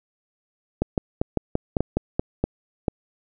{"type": "clicks", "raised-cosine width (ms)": 2, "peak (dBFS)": -7, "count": 11, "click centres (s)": [0.82, 0.978, 1.215, 1.373, 1.554, 1.768, 1.806, 1.97, 2.195, 2.44, 2.882], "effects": []}